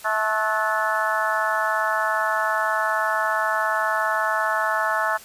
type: harmonic tone with a mistuned harmonic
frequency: 217.4 Hz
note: A3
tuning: 21 cents flat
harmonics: 3 / 4 / 5 / 6 / 7 / 8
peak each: -27 / -27 / -27 / -27 / -27 / -27 dBFS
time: 0.04-5.18 s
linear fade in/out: 20 ms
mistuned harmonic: 7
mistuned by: -49 cents
effects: white hiss -44 dBFS RMS until 5.24 s + resampled to 32000 Hz